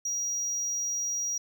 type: tone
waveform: triangle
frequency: 5740 Hz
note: F8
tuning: 47 cents sharp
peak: -27 dBFS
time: 0.05-1.38 s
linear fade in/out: 5 ms
effects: none